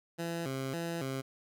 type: tone with vibrato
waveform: 15% pulse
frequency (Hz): 150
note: D3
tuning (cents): +37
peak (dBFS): -28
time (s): 0.18-1.22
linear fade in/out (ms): 20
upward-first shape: square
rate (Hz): 1.8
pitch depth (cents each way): 200
effects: none